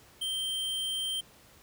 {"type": "tone", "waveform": "square", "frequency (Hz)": 3140, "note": "G7", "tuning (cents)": 2, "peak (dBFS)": -31, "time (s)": [0.21, 1.21], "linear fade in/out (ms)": 10, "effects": ["pink hiss -57 dBFS RMS until 1.62 s", "high-pass 60 Hz 12 dB/octave"]}